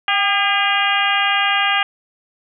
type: harmonic tone with a mistuned harmonic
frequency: 404.7 Hz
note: G#4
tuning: 45 cents flat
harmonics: 2 / 3 / 4 / 5 / 6 / 7 / 8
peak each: -21 / -22 / -21 / -23 / -23 / -21 / -26 dBFS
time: 0.08-1.83 s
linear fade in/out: 2 ms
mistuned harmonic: 2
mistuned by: -41 cents
effects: none